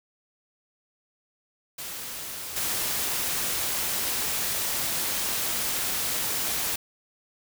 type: noise with level steps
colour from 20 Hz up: white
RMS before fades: -36 / -28 dBFS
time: 1.78-6.76 s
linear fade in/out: 5 ms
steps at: 2.56 s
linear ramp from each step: 5 ms
effects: none